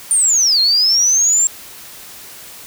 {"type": "linear two-way sweep", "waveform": "sine", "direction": "down then up", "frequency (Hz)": [9180, 4165, 7470], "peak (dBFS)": -10, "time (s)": [0.11, 1.47], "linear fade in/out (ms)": 0, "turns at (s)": 0.6, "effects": ["white hiss -36 dBFS RMS until 2.66 s"]}